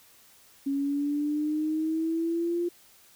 sine exponential sweep, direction up, 275.3 to 349.2 Hz, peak -25 dBFS, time 0.66-2.69 s, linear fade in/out 10 ms, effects white hiss -57 dBFS RMS until 3.15 s

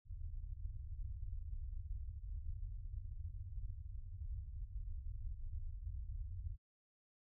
pink low-pass noise, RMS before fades -45 dBFS, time 0.05-6.58 s, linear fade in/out 50 ms, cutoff 100 Hz, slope 48 dB/octave, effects none

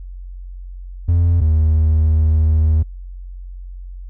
triangle tone pair in turn, 85.6 / 78.45 Hz, F2 / D#2, -34 / +15 cents, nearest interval major second, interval 151 cents, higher first, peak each -8 dBFS, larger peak neither, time 1.08-1.41 / 1.41-2.83 s, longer second, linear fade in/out 10 ms, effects tanh soft clip ceiling -5 dBFS + added 45 Hz sine -29 dBFS peak until 4.09 s

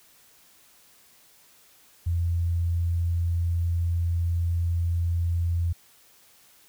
sine tone, 85.3 Hz, F2, 40 cents flat, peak -22 dBFS, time 2.06-5.73 s, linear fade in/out 10 ms, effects white hiss -57 dBFS RMS until 6.68 s

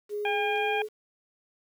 sine tone with pitch glide, 415.3 to 427 Hz, G#4 to G#4, 0 to +48 cents, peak -29 dBFS, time 0.09-0.89 s, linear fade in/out 50 ms, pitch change +48 cents, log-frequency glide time 0.2-0.71 s
harmonic tone, 807 Hz, G#5, 50 cents flat, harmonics 1 / 2 / 3 / 4, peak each -29 / -34 / -31 / -38 dBFS, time 0.25-0.82 s, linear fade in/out 2 ms
clicks, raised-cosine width 0.2 ms, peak -36 dBFS, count 2, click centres 0.559 / 0.577 s
effects 9-bit

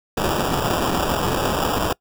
violet noise with sample-and-hold, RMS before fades -21 dBFS, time 0.17-1.93 s, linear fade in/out 5 ms, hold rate 2100 Hz, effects noise-tail reverb RT60 0.1 s tail -24 dB re dry

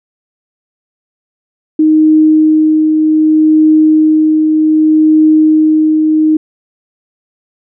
sine tone with tremolo, 311.1 Hz, D#4, in tune, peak -3 dBFS, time 1.79-6.37 s, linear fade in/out 5 ms, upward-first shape triangle, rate 0.65 Hz, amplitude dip 35%, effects none

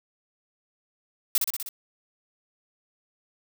blue noise with echo, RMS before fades -21 dBFS, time 1.35-1.38 s, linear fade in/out 2 ms, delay 62 ms, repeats 5, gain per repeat -3 dB, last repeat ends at 1.69 s, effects none

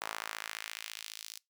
sawtooth tone with high-pass filter sweep, 54.6 Hz, A1, 13 cents flat, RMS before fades -43 dBFS, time 0.01-1.38 s, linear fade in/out 5 ms, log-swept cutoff 960 to 4800 Hz, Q 1.2, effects noise-tail reverb RT60 0.2 s tail -24 dB re dry

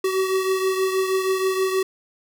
square beating tone pair, 378.2 / 384.5 Hz, F#4 / G4, +38 / -33 cents, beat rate 6.3 Hz, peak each -21 / -28 dBFS, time 0.04-1.83 s, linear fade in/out 5 ms, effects none

